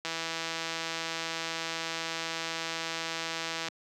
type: click train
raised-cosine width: 0.2 ms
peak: -16 dBFS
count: 597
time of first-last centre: 0.05-3.684 s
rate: 164 Hz
effects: high-pass 200 Hz 12 dB/octave